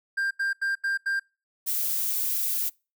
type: tone bursts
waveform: triangle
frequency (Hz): 1591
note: G6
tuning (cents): +25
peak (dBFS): -22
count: 5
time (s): 0.17-1.198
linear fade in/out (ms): 10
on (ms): 140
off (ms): 82
type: noise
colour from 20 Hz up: violet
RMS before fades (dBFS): -27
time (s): 1.66-2.7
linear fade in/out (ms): 20
effects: noise-tail reverb RT60 0.3 s tail -26 dB re dry